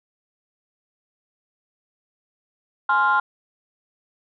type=chord; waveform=sine; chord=F minor; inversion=first; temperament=just; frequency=838.1 / 1047.7 / 1396.9 Hz; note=Ab5 / C6 / F6; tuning=+16 / +2 / 0 cents; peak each=-21 / -19 / -18 dBFS; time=2.89-3.2 s; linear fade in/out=5 ms; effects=tanh soft clip ceiling -10 dBFS